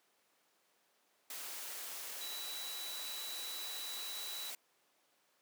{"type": "tone in noise", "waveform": "sine", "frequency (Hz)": 3935, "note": "B7", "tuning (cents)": -7, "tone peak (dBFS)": -44, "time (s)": [2.21, 4.5], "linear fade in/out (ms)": 2, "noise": "white", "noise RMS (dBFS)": -45, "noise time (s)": [1.3, 4.55], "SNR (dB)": -2, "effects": ["pink hiss -73 dBFS RMS until 5.41 s", "high-pass 400 Hz 12 dB/octave"]}